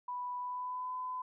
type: tone with pitch glide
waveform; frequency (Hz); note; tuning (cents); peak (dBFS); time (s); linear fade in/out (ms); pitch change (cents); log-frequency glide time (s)
sine; 987.8 to 1010.3; B5 to B5; 0 to +39; -36; 0.08-1.22; 5; +39; 0.38-0.95
effects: none